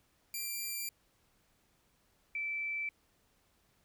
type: tone pair in turn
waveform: 5% pulse / sine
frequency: 2363 / 2324 Hz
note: D7 / D7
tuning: +10 / -19 cents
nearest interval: unison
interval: 29 cents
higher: first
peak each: -27 / -34 dBFS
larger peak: first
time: 0.34-0.89 / 2.35-2.89 s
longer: first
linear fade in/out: 2 ms
effects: pink hiss -72 dBFS RMS until 3.84 s